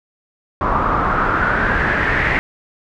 pink noise with low-pass filter sweep, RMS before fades -17 dBFS, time 0.61-2.39 s, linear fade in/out 0 ms, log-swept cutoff 1100 to 2000 Hz, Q 5, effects none

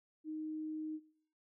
sine tone, 311.1 Hz, D#4, in tune, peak -39 dBFS, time 0.24-1 s, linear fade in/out 50 ms, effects noise-tail reverb RT60 0.8 s tail -22 dB re dry

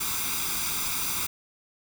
white noise with comb filter, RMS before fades -29 dBFS, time 0-1.27 s, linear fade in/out 10 ms, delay 0.83 ms, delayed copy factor +0.75, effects none

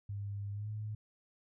sine tone with pitch glide, 101 to 106.82 Hz, G#2 to G#2, -48 to +49 cents, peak -37 dBFS, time 0.09-0.95 s, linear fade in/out 5 ms, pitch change +97 cents, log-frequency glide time 0.52-0.69 s, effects none

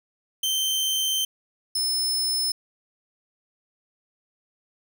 sawtooth tone pair in turn, 3112 / 5234 Hz, G7 / E8, -13 / -13 cents, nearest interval major sixth, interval 900 cents, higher second, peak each -19 / -20 dBFS, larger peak first, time 0.43-1.25 / 1.75-2.52 s, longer first, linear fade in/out 5 ms, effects none

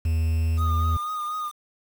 triangle tone with pitch glide, 81 to 81.47 Hz, E2 to E2, -30 to -20 cents, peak -18 dBFS, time 0.05-0.97 s, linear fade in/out 5 ms, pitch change +10 cents, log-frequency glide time 0.19-0.51 s
triangle tone with vibrato, 1227 Hz, D#6, 25 cents flat, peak -25 dBFS, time 0.57-1.52 s, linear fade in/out 50 ms, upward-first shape triangle, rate 4.1 Hz, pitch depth 39 cents each way
effects 7-bit

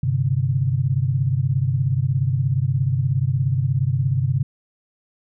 sine chord, G suspended fourth, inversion none, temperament equal with one note detuned, 98 / 129.98 / 146.83 Hz, G2 / C3 / D3, 0 / -11 / 0 cents, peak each -24 / -19 / -24 dBFS, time 0.03-4.43 s, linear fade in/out 5 ms, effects none

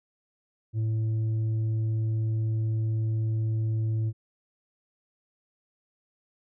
sine tone with tanh clipping, 110.5 Hz, A2, 8 cents sharp, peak -25 dBFS, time 0.73-4.13 s, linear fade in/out 50 ms, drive 4 dB, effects none

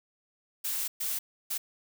blue noise bursts at uneven times, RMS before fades -32 dBFS, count 3, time 0.64-0.88 / 1-1.19 / 1.5-1.58 s, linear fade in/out 10 ms, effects none

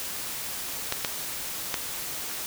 clicks, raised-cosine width 0.2 ms, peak -8 dBFS, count 3, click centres 0.924 / 1.048 / 1.742 s, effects white hiss -34 dBFS RMS until 2.46 s

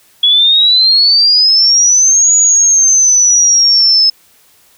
sine exponential two-way sweep, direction up then down, 3355 to 6840 to 5180 Hz, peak -5 dBFS, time 0.23-4.1 s, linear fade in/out 5 ms, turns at 2.34 s, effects white hiss -48 dBFS RMS until 4.77 s

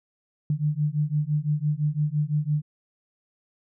sine beating tone pair, 146.8 / 152.7 Hz, D3 / D#3, 0 / -32 cents, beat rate 5.9 Hz, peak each -25 dBFS, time 0.5-2.62 s, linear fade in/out 2 ms, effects none

